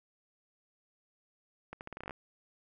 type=accelerating click train; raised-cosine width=0.5 ms; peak=-27 dBFS; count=11; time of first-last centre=1.73-2.109 s; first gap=79 ms; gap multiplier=0.82; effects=none